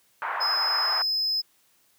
pink band-pass noise, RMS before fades -30 dBFS, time 0.22-1.02 s, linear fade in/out 0 ms, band 850 to 1600 Hz, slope 24 dB/octave
triangle tone, 5100 Hz, D#8, 42 cents sharp, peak -22 dBFS, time 0.4-1.42 s, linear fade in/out 20 ms
effects white hiss -64 dBFS RMS until 1.98 s + high-pass 80 Hz 12 dB/octave

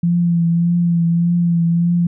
sine tone with vibrato, 170.7 Hz, F3, 39 cents flat, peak -12 dBFS, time 0.03-2.07 s, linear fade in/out 5 ms, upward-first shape triangle, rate 1.7 Hz, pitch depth 34 cents each way, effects none

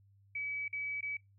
sine tone with dropouts, 2285 Hz, D7, 48 cents flat, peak -35 dBFS, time 0.35-1.17 s, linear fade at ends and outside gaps 5 ms, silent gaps 0.681-0.728 / 1.009-1.027 s, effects noise-tail reverb RT60 0.2 s tail -24 dB re dry + added 99 Hz sine -62 dBFS peak until 1.38 s

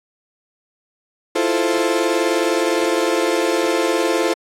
35% pulse chord, F major seventh, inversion third, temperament equal, 329.6 / 349.2 / 440 / 523.3 Hz, E4 / F4 / A4 / C5, 0 / 0 / 0 / 0 cents, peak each -20 dBFS, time 1.35-4.34 s, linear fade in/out 10 ms, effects low-pass 10000 Hz 12 dB/octave + AAC 64 kbps

